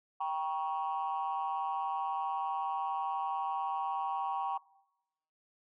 sine chord, G diminished, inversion none, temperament equal with one note detuned, 784 / 952.5 / 1108.7 Hz, G5 / Bb5 / Db6, 0 / +37 / 0 cents, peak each -34 / -35 / -36 dBFS, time 0.2-4.58 s, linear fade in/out 10 ms, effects noise-tail reverb RT60 0.9 s tail -22 dB re dry + tanh soft clip ceiling -26 dBFS

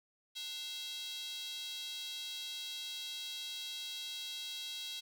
square tone with high-pass filter, 297.2 Hz, D4, 21 cents sharp, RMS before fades -43 dBFS, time 0.35-5.01 s, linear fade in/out 20 ms, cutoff 3600 Hz, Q 5.5, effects none

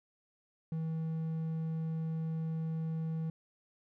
triangle tone, 161 Hz, E3, 41 cents flat, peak -31 dBFS, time 0.72-3.3 s, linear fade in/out 2 ms, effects none

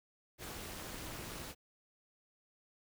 pink noise with amplitude modulation, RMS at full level -42 dBFS, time 0.38-1.55 s, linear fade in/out 50 ms, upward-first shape sine, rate 266 Hz, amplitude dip 80%, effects none

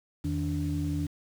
sine tone cluster, 83.5 / 155.6 / 290.2 Hz, E2 / D#3 / D4, +23 / 0 / -21 cents, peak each -31 dBFS, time 0.24-1.07 s, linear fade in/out 10 ms, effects tanh soft clip ceiling -20 dBFS + 8-bit

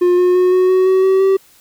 triangle tone with pitch steps, 355.9 / 360 / 364.2 / 368.5 / 372.7 / 377.1 / 381.4 / 385.9 Hz, F4 / F#4 / F#4 / F#4 / F#4 / F#4 / G4 / G4, +33 / -47 / -27 / -7 / +13 / +33 / -47 / -27 cents, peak -7 dBFS, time 0.01-1.37 s, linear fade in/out 10 ms, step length 170 ms, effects white hiss -49 dBFS RMS until 1.6 s

